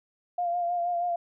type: tone with vibrato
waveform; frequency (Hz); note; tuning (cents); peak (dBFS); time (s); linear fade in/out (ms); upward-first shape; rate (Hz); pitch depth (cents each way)
sine; 698.5; F5; 0; -25; 0.38-1.16; 5; sine; 6.3; 31
effects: none